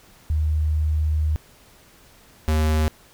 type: tone pair in turn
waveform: sine / square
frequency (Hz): 77 / 77.67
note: D#2 / D#2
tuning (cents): -17 / -2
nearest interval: unison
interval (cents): 15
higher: second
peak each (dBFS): -18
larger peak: neither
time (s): 0.3-1.36 / 2.48-2.88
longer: first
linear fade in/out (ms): 0
effects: pink hiss -52 dBFS RMS until 3.13 s